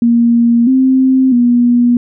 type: tone with pitch steps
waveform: sine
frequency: 235 / 261.7 / 241.5 Hz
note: A#3 / C4 / B3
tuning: +14 / 0 / -39 cents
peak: -6 dBFS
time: 0.02-1.97 s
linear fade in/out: 2 ms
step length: 650 ms
effects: none